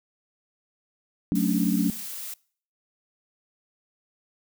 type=chord; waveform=sine; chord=D major seventh; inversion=first; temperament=equal; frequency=185 / 220 / 277.2 / 293.7 Hz; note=F#3 / A3 / C#4 / D4; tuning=0 / 0 / 0 / 0 cents; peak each=-24 / -26 / -27 / -29 dBFS; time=1.32-1.9 s; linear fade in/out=0 ms
type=noise; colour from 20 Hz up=blue; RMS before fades=-36 dBFS; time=1.35-2.34 s; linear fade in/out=5 ms
effects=noise-tail reverb RT60 0.5 s tail -24 dB re dry